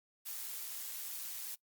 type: noise with amplitude modulation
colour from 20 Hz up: blue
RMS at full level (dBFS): -41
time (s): 0.25-1.56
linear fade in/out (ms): 20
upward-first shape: sine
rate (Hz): 115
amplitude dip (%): 40
effects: noise-tail reverb RT60 0.1 s tail -22 dB re dry + Opus 48 kbps